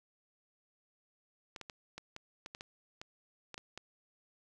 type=clicks; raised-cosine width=0.2 ms; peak=-27 dBFS; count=12; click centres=1.562 / 1.613 / 1.698 / 1.98 / 2.164 / 2.461 / 2.549 / 2.609 / 3.015 / 3.543 / 3.579 / 3.776 s; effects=none